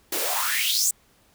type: noise with high-pass filter sweep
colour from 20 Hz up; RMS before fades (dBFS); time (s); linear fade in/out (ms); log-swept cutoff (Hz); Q
white; -24; 0.12-0.91; 5; 310 to 8100; 5.7
effects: pink hiss -60 dBFS RMS until 1.34 s